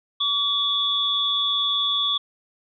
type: tone cluster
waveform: sine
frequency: 1140 / 3404 / 3609 Hz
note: C#6 / G#7 / A7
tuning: +48 / +42 / +43 cents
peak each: -29 / -21 / -27 dBFS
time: 0.2-2.18 s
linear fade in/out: 10 ms
effects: none